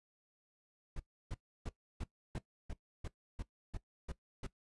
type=noise bursts; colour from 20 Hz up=brown; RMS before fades=-40 dBFS; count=11; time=0.96-4.467 s; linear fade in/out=5 ms; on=37 ms; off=310 ms; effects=noise-tail reverb RT60 0.1 s tail -17 dB re dry + resampled to 24000 Hz